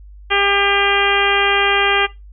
harmonic tone, 400 Hz, G4, 35 cents sharp, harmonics 1 / 2 / 3 / 4 / 5 / 6 / 7 / 8, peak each -21 / -21 / -21 / -21 / -21 / -21 / -21 / -21 dBFS, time 0.3-2.07 s, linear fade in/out 20 ms, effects noise-tail reverb RT60 0.2 s tail -17 dB re dry + added 50 Hz sine -36 dBFS peak until 2.32 s

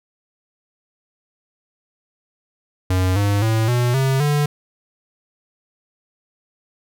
square tone with pitch steps, 92.5 / 101.46 / 111.28 / 122.05 / 133.87 / 146.83 Hz, F#2 / G#2 / A2 / B2 / C3 / D3, 0 / -40 / +20 / -20 / +40 / 0 cents, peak -16 dBFS, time 2.9-4.46 s, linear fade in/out 5 ms, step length 260 ms, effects none

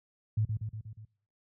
sine tone with echo, 108.1 Hz, A2, 30 cents flat, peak -24 dBFS, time 0.37-0.45 s, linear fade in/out 5 ms, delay 120 ms, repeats 5, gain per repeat -4 dB, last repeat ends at 1.05 s, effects noise-tail reverb RT60 0.6 s tail -24 dB re dry + high-pass 60 Hz 12 dB/octave

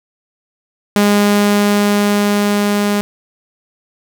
sawtooth tone with level ramp, 205.1 Hz, G#3, 21 cents flat, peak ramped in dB -5 to -9 dBFS, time 0.96-3.01 s, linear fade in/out 0 ms, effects 7-bit

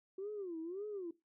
sine tone with vibrato, 369.2 Hz, F#4, 4 cents flat, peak -39 dBFS, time 0.18-1.11 s, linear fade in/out 5 ms, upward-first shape sine, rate 1.8 Hz, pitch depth 240 cents each way, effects noise-tail reverb RT60 0.2 s tail -17 dB re dry + tanh soft clip ceiling -35 dBFS

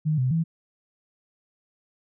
sine tone with pitch steps, 154.4 / 128.1 / 163.9 Hz, D#3 / C3 / E3, -13 / -36 / -10 cents, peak -20 dBFS, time 0.05-0.44 s, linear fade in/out 20 ms, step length 130 ms, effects none

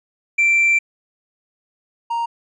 triangle tone pair in turn, 2349 / 932.2 Hz, D7 / A#5, 0 / 0 cents, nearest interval octave + major third, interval 1600 cents, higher first, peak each -10 / -17 dBFS, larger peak first, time 0.38-0.79 / 2.1-2.26 s, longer first, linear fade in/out 10 ms, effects tanh soft clip ceiling -6 dBFS + resampled to 24000 Hz

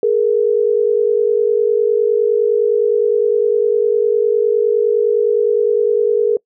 sine tone pair together, 420.2 / 470 Hz, G#4 / A#4, +20 / +14 cents, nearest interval major second, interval 194 cents, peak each -14 dBFS, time 0.03-6.37 s, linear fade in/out 2 ms, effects noise-tail reverb RT60 0.1 s tail -25 dB re dry

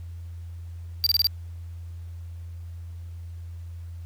square tone bursts, 4699 Hz, D8, in tune, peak -18 dBFS, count 5, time 1.04-1.269 s, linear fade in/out 0 ms, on 25 ms, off 26 ms, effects added 85 Hz sine -35 dBFS peak until 4.05 s + pink hiss -61 dBFS RMS until 4.05 s

